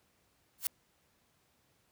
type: noise with exponential growth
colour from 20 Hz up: blue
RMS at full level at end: -27 dBFS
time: 0.58-0.67 s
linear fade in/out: 2 ms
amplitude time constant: 18 ms
effects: pink hiss -72 dBFS RMS until 1.91 s + high-pass 60 Hz 12 dB/octave